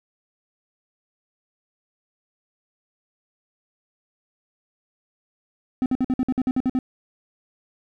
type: tone bursts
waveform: triangle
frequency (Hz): 256.8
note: C4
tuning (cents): -32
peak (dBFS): -16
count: 11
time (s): 5.82-6.789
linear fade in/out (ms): 0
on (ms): 39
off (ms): 54
effects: none